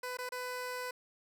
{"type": "tone with dropouts", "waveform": "15% pulse", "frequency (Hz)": 500, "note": "B4", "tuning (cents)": 21, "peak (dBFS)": -31, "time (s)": [0.03, 0.91], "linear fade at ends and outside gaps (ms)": 5, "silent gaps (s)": [[0.171, 0.186], [0.291, 0.32]], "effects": []}